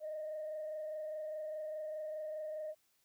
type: tone with frequency modulation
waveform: sine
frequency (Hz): 618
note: D#5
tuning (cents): -12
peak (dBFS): -38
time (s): 0-2.75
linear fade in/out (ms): 50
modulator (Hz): 24.9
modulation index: 0.5
effects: tanh soft clip ceiling -35 dBFS + white hiss -75 dBFS RMS until 3.04 s